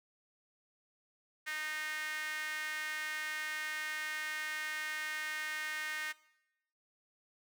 sawtooth tone with high-pass filter, 308 Hz, D#4, 17 cents flat, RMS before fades -39 dBFS, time 1.46-6.13 s, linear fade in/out 20 ms, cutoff 1800 Hz, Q 4.2, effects noise-tail reverb RT60 0.8 s tail -19 dB re dry

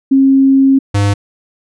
sine / square tone pair in turn, 270 / 101.14 Hz, C#4 / G#2, -45 / -45 cents, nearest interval octave + perfect fourth, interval 1700 cents, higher first, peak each -5 / -10 dBFS, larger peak first, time 0.11-0.79 / 0.94-1.14 s, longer first, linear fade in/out 10 ms, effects resampled to 22050 Hz

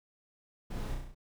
brown noise with echo, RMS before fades -36 dBFS, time 0.7-0.95 s, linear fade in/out 10 ms, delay 33 ms, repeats 6, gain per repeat -3 dB, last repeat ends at 1.148 s, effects none

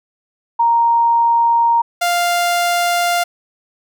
sine / sawtooth tone pair in turn, 932.3 / 698.4 Hz, A#5 / F5, 0 / 0 cents, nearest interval perfect fourth, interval 500 cents, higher first, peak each -10 dBFS, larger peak neither, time 0.59-1.82 / 2.01-3.24 s, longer neither, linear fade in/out 10 ms, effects none

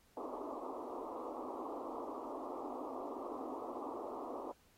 pink band-pass noise, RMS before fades -44 dBFS, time 0.17-4.52 s, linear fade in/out 2 ms, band 250 to 1200 Hz, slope 96 dB/octave, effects pink hiss -70 dBFS RMS until 4.77 s + AAC 48 kbps

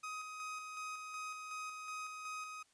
30% pulse tone with tremolo, 1257 Hz, D#6, 17 cents sharp, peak -39 dBFS, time 0.03-2.63 s, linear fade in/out 10 ms, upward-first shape square, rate 2.7 Hz, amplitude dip 35%, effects white hiss -72 dBFS RMS until 2.73 s + resampled to 22050 Hz

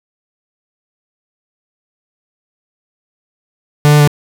45% pulse tone with pitch steps, 147.7 / 148.5 / 146.6 Hz, D3 / D3 / D3, +10 / +20 / -3 cents, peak -5 dBFS, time 3.85-4.075 s, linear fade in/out 0 ms, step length 75 ms, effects none

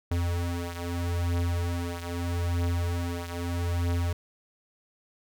square beating tone pair, 86.3 / 87.09 Hz, F2 / F2, -20 / -4 cents, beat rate 0.79 Hz, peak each -29 / -33 dBFS, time 0.11-4.13 s, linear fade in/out 5 ms, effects none

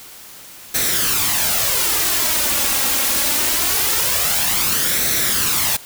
white noise with flanger, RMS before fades -18 dBFS, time 0.74-5.77 s, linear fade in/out 10 ms, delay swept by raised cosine 0.5 to 3.7 ms, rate 0.23 Hz, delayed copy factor +0.55, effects white hiss -39 dBFS RMS until 5.85 s

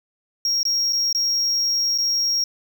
triangle tone with dropouts, 5590 Hz, F8, 1 cent sharp, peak -17 dBFS, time 0.45-2.44 s, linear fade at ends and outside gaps 2 ms, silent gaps 0.631-0.652 / 0.925-0.93 / 1.128-1.148 / 1.978-1.984 s, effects none

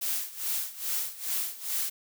blue noise with tremolo, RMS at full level -29 dBFS, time 0.01-1.9 s, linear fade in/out 10 ms, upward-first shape sine, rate 2.4 Hz, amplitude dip 85%, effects none

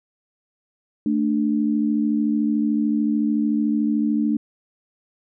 sine tone pair together, 221.2 / 294.8 Hz, A3 / D4, +9 / +7 cents, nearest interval perfect fourth, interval 498 cents, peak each -20 / -21 dBFS, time 1.06-4.37 s, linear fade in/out 2 ms, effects none

